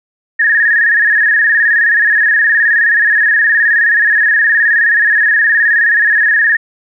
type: tone with vibrato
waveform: sine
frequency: 1760 Hz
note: A6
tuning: in tune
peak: -7 dBFS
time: 0.39-6.57 s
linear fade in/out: 10 ms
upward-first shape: square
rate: 19 Hz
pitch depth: 71 cents each way
effects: none